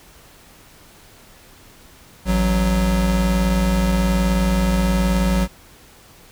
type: tone pair together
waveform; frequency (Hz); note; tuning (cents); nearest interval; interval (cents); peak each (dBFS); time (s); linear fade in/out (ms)
square; 55.38 / 185; A1 / F#3; +12 / 0; octave + major sixth; 2088; -19; 2.25-5.48; 50
effects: pink hiss -47 dBFS RMS until 6.31 s